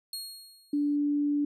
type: tone with exponential decay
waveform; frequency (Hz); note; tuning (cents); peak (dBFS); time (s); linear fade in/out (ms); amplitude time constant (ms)
sawtooth; 4290; C8; +42; -30; 0.13-0.96; 2; 180
type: tone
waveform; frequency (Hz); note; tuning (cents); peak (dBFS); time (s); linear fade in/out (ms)
sine; 290.7; D4; -18; -24; 0.73-1.45; 5
effects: resampled to 32000 Hz